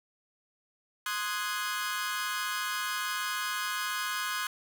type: chord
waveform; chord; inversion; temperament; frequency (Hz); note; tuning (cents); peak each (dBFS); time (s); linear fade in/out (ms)
sawtooth; Ab dominant seventh; first; equal; 1046.5 / 1244.5 / 1480 / 1661.2; C6 / Eb6 / Gb6 / Ab6; 0 / 0 / 0 / 0; -33; 1.06-4.47; 2
effects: none